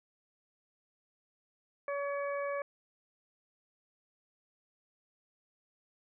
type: harmonic tone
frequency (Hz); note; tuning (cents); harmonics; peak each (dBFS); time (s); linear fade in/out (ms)
566; C#5; +36; 1 / 2 / 3 / 4; -34 / -40 / -44 / -46; 1.88-2.62; 2
effects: none